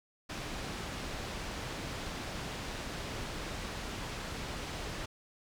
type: low-pass noise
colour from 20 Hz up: pink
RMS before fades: -40 dBFS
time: 0.29-5.06 s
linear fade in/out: 10 ms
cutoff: 5900 Hz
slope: 12 dB/octave
effects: none